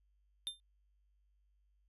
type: tone with exponential decay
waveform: square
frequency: 3600 Hz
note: A7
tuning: 39 cents sharp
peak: -34 dBFS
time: 0.47-0.6 s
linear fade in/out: 0 ms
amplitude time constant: 28 ms
effects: added 50 Hz sine -70 dBFS peak until 1.88 s + resampled to 32000 Hz